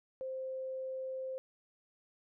sine tone, 523.3 Hz, C5, in tune, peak -37 dBFS, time 0.21-1.38 s, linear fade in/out 0 ms, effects none

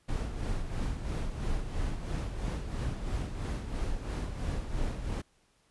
brown noise with tremolo, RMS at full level -31 dBFS, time 0.08-5.22 s, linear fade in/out 10 ms, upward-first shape sine, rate 3 Hz, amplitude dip 55%, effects pink hiss -69 dBFS RMS until 5.7 s + resampled to 24000 Hz

